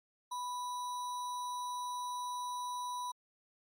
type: tone with sample-and-hold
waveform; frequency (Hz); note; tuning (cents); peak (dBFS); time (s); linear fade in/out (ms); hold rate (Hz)
sine; 987.8; B5; 0; -36; 0.31-3.12; 10; 4900
effects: low-pass 12000 Hz 12 dB/octave + MP3 64 kbps